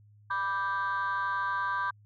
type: chord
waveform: sine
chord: G major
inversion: first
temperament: equal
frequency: 987.8 / 1174.7 / 1568 Hz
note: B5 / D6 / G6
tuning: 0 / 0 / 0 cents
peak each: -31 dBFS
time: 0.3-1.91 s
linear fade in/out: 10 ms
effects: tanh soft clip ceiling -23 dBFS + added 104 Hz sine -55 dBFS peak until 2.05 s